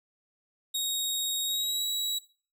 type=tone with pitch glide; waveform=sawtooth; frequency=3761 to 3885 Hz; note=A#7 to B7; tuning=+15 to -29 cents; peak=-25 dBFS; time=0.74-2.19 s; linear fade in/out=10 ms; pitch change=+56 cents; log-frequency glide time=1.46-1.83 s; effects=noise-tail reverb RT60 0.4 s tail -19 dB re dry